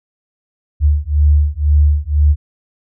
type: beating tone pair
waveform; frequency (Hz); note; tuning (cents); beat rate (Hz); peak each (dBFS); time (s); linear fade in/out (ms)
sine; 73 / 75; D2 / D2; -10 / +37; 2; -12; 0.8-2.36; 50
effects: none